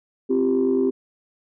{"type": "chord", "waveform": "sine", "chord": "C suspended fourth", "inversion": "none", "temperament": "equal with one note detuned", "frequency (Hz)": [261.6, 342.2, 392], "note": ["C4", "F4", "G4"], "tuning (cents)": [0, -35, 0], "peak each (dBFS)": [-20, -25, -19], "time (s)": [0.29, 0.91], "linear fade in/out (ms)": 20, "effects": ["tanh soft clip ceiling -11 dBFS"]}